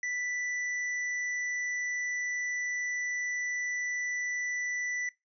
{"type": "tone with hard clipping", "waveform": "triangle", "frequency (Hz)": 1975.5, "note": "B6", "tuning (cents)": 0, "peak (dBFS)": -33, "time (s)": [0.03, 5.09], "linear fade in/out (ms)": 2, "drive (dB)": 15, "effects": ["noise-tail reverb RT60 0.2 s tail -21 dB re dry", "resampled to 16000 Hz"]}